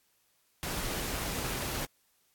pink noise, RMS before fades -35 dBFS, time 0.63-1.85 s, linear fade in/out 0 ms, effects white hiss -71 dBFS RMS until 2.34 s + AAC 64 kbps

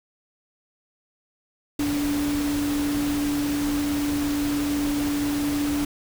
sine tone in noise, 290.1 Hz, D4, 21 cents flat, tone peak -22 dBFS, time 1.79-5.85 s, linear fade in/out 5 ms, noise pink, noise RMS -32 dBFS, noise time 1.79-5.85 s, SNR +7 dB, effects none

